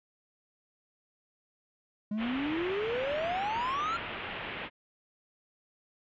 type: exponential sweep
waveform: triangle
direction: up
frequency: 204.6 to 1396.9 Hz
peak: -28 dBFS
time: 2.11-3.97 s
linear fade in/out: 5 ms
type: low-pass noise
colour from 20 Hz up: white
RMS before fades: -39 dBFS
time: 2.17-4.7 s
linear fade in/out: 50 ms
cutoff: 3100 Hz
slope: 48 dB/octave
effects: resampled to 16000 Hz